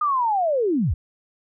sine linear sweep, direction down, 1238 to 51.91 Hz, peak -18 dBFS, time 0.01-0.94 s, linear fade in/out 5 ms, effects none

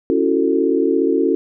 sine chord, F# minor seventh, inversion second, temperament just, 277.5 / 333 / 370 / 444 Hz, C#4 / E4 / F#4 / A4, +2 / +18 / 0 / +16 cents, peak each -19 dBFS, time 0.1-1.35 s, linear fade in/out 0 ms, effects none

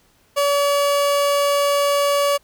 30% pulse tone, 570 Hz, C#5, 48 cents sharp, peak -13 dBFS, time 0.36-2.38 s, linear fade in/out 20 ms, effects pink hiss -58 dBFS RMS until 2.43 s

